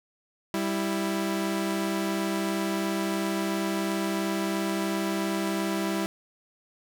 sawtooth tone pair together, 196.46 / 330 Hz, G3 / E4, +4 / +2 cents, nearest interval major sixth, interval 898 cents, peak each -25 dBFS, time 0.54-6.06 s, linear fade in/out 0 ms, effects none

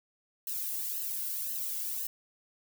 violet noise with flanger, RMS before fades -35 dBFS, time 0.47-2.07 s, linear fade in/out 2 ms, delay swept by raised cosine 0.85 to 1.67 ms, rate 1.9 Hz, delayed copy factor -0.85, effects none

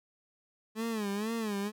30% pulse tone with vibrato, 214 Hz, A3, 48 cents flat, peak -29 dBFS, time 0.75-1.72 s, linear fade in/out 50 ms, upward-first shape sine, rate 2.1 Hz, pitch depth 130 cents each way, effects none

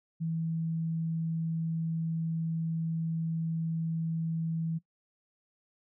sine tone, 163.2 Hz, E3, 17 cents flat, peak -29 dBFS, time 0.2-4.79 s, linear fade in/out 20 ms, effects noise-tail reverb RT60 0.1 s tail -20 dB re dry

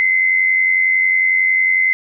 sine tone pair together, 2053 / 2144 Hz, C7 / C7, -33 / +42 cents, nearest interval minor second, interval 75 cents, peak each -12 / -21 dBFS, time 0-1.93 s, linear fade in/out 0 ms, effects none

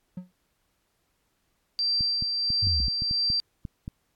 triangle tone with exponential decay, 181.6 Hz, F#3, 32 cents flat, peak -28 dBFS, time 0.17-0.32 s, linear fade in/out 5 ms, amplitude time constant 31 ms
sine tone with tremolo, 4700 Hz, D8, 1 cent sharp, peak -22 dBFS, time 1.79-3.4 s, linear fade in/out 0 ms, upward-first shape sine, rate 1.5 Hz, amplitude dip 35%
clicks, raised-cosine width 5 ms, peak -22 dBFS, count 11, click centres 2.008 / 2.224 / 2.504 / 2.671 / 2.802 / 2.882 / 3.021 / 3.111 / 3.302 / 3.652 / 3.879 s
sine linear sweep, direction down, 103.83 to 53.3 Hz, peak -25 dBFS, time 2.62-2.88 s, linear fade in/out 10 ms
effects pink hiss -73 dBFS RMS until 4.15 s + AAC 64 kbps

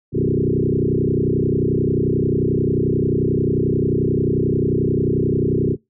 sine tone with frequency modulation, 255.4 Hz, C4, 42 cents flat, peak -15 dBFS, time 0.12-5.77 s, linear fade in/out 50 ms, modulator 31.3 Hz, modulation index 5.2, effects noise-tail reverb RT60 0.2 s tail -24 dB re dry

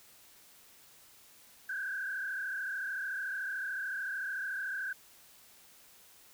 sine tone with frequency modulation, 1568 Hz, G6, in tune, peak -34 dBFS, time 1.69-4.93 s, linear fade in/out 5 ms, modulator 33.6 Hz, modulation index 2.1, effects white hiss -59 dBFS RMS until 6.33 s

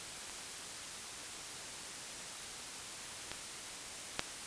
clicks, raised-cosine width 0.2 ms, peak -30 / -21 / -13 dBFS, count 3, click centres 0.297 / 3.316 / 4.194 s, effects white hiss -45 dBFS RMS until 4.46 s + resampled to 22050 Hz

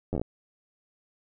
slowing click train, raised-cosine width 2 ms, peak -17 dBFS, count 7, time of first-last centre 0.13-0.215 s, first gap 10 ms, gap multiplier 1.14, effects none

